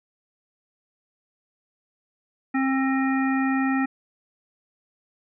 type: harmonic tone with a mistuned harmonic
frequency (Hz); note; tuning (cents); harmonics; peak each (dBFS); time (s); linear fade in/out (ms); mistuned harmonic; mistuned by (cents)
266.6; C4; +33; 1 / 3 / 5 / 7 / 9; -21 / -30 / -32 / -30 / -37; 2.54-3.86; 10; 9; +15
effects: none